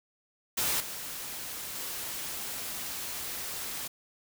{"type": "noise with level steps", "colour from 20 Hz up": "white", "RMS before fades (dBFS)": [-29, -39, -37], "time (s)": [0.57, 3.88], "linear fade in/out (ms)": 10, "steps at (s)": [0.8, 1.75], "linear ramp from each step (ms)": 5, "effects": []}